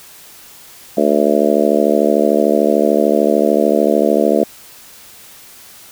harmonic tone, 73.42 Hz, D2, in tune, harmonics 3 / 4 / 5 / 6 / 7 / 8 / 9, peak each -18 / -18 / -18 / -18 / -18 / -18 / -18 dBFS, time 0.97-4.44 s, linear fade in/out 5 ms, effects white hiss -40 dBFS RMS until 5.91 s

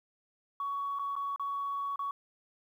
sine tone with dropouts, 1121 Hz, C#6, 19 cents sharp, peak -31 dBFS, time 0.6-2.11 s, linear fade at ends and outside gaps 2 ms, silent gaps 0.988-0.994 / 1.155-1.163 / 1.361-1.396 / 1.959-1.992 s, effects tanh soft clip ceiling -27 dBFS + 11-bit

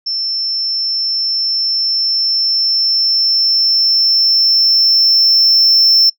sine tone with level ramp, 5350 Hz, E8, 25 cents sharp, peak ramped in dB -15 to -3 dBFS, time 0.06-6.1 s, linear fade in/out 10 ms, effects noise-tail reverb RT60 0.1 s tail -26 dB re dry + tanh soft clip ceiling -5 dBFS

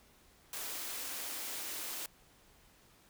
white high-pass noise, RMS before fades -41 dBFS, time 0.53-2.06 s, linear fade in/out 2 ms, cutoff 230 Hz, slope 48 dB/octave, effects pink hiss -64 dBFS RMS until 3.09 s

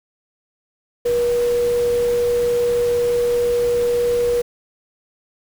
sine tone in noise, 480.7 Hz, B4, 47 cents flat, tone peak -15 dBFS, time 1.05-4.42 s, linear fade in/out 10 ms, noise pink, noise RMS -33 dBFS, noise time 1.05-4.42 s, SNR +15 dB, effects none

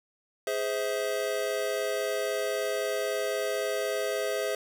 square chord, Ab augmented, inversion none, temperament just, 415.3 / 519.1 / 648.9 Hz, Ab4 / C5 / E5, 0 / -14 / -27 cents, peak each -33 dBFS, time 0.47-4.55 s, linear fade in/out 2 ms, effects none

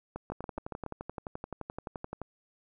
two click trains, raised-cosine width 1 ms, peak -23 / -23 dBFS, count 23 / 6, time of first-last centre 0.32-2.217 / 0.16-0.863 s, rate 11.6 / 7.11 Hz, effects none

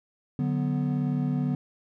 triangle chord, B minor, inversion first, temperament equal, 146.83 / 185 / 246.9 Hz, D3 / F#3 / B3, 0 / 0 / 0 cents, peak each -25 / -30 / -26 dBFS, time 0.39-1.55 s, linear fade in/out 2 ms, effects none

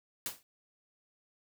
white noise with exponential decay, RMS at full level -33 dBFS, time 0.26-0.43 s, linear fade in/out 1 ms, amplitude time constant 36 ms, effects none

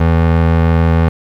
25% pulse tone, 82.41 Hz, E2, in tune, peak -5 dBFS, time 0-1.09 s, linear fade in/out 5 ms, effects low-pass 2000 Hz 12 dB/octave + 7-bit

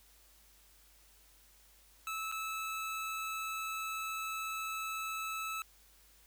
25% pulse tone with dropouts, 1306 Hz, E6, 17 cents flat, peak -33 dBFS, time 2.07-5.62 s, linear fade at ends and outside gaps 1 ms, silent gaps 2.316-2.323 s, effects added 50 Hz sine -66 dBFS peak until 6.26 s + white hiss -64 dBFS RMS until 6.26 s

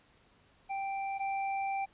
square tone pair in turn, 784 / 784 Hz, G5 / G5, 0 / 0 cents, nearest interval unison, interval 0 cents, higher neither, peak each -34 / -32 dBFS, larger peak second, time 0.69-1.19 / 1.19-1.86 s, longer second, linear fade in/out 20 ms, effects pink hiss -65 dBFS RMS until 1.93 s + resampled to 8000 Hz

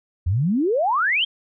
sine exponential sweep, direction up, 79.8 to 3301 Hz, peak -17 dBFS, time 0.26-1.25 s, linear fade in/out 10 ms, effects none

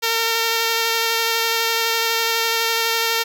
5% pulse tone with vibrato, 456.3 Hz, A#4, 37 cents flat, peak -6 dBFS, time 0.02-3.24 s, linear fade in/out 20 ms, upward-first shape square, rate 12 Hz, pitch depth 10 cents each way, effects none

